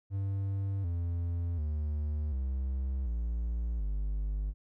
triangle tone with pitch steps, 98 / 85.81 / 75.13 / 65.79 / 57.6 / 50.44 Hz, G2 / F2 / D2 / C2 / A#1 / G#1, 0 / -30 / +40 / +10 / -20 / -50 cents, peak -28 dBFS, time 0.1-4.54 s, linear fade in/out 50 ms, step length 740 ms, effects none

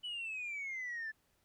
sine exponential sweep, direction down, 2997 to 1735 Hz, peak -37 dBFS, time 0.03-1.12 s, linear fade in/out 20 ms, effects tanh soft clip ceiling -36 dBFS + pink hiss -75 dBFS RMS until 1.44 s

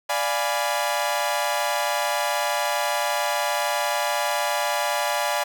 sawtooth chord, D diminished seventh, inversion none, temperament equal, 587.3 / 698.5 / 830.6 / 987.8 Hz, D5 / F5 / Ab5 / Cb6, 0 / 0 / 0 / 0 cents, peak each -23 / -25 / -23 / -25 dBFS, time 0.09-5.44 s, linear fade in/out 10 ms, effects none

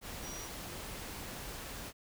sine tone in noise, 5780 Hz, F#8, 41 cents flat, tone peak -46 dBFS, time 0.21-0.49 s, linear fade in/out 50 ms, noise pink, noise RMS -44 dBFS, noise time 0.01-1.93 s, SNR -5 dB, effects none

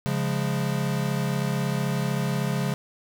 square chord, Db major, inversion none, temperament equal, 138.59 / 174.61 / 207.7 Hz, Db3 / F3 / Ab3, 0 / 0 / 0 cents, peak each -27 / -30 / -31 dBFS, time 0.06-2.74 s, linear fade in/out 0 ms, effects none

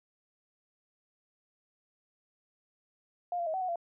sine tone with pitch steps, 706 / 687 / 634 / 757 / 737 / 684 Hz, F5 / F5 / D#5 / F#5 / F#5 / F5, +19 / -29 / +32 / +39 / -7 / -36 cents, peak -30 dBFS, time 3.32-3.758 s, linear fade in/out 2 ms, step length 73 ms, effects none

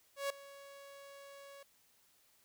sawtooth tone with ADSR envelope, 558 Hz, C#5, 11 cents sharp, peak -29 dBFS, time 0.16-1.63 s, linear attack 140 ms, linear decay 4 ms, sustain -19 dB, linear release 4 ms, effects white hiss -70 dBFS RMS until 2.44 s

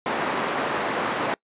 white band-pass noise, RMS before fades -26 dBFS, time 0.06-1.34 s, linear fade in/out 0 ms, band 210 to 1300 Hz, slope 12 dB/octave, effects noise-tail reverb RT60 0.1 s tail -25 dB re dry + resampled to 8000 Hz

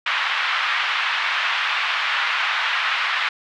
pink band-pass noise, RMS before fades -22 dBFS, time 0.06-3.29 s, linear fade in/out 5 ms, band 1100 to 3300 Hz, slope 24 dB/octave, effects none

